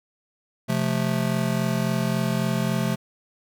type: chord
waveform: square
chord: F major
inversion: second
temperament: just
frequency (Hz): 130.96 / 174.61 / 218.3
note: C3 / F3 / A3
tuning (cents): +2 / 0 / -13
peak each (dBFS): -27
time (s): 0.68-2.96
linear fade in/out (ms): 20
effects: none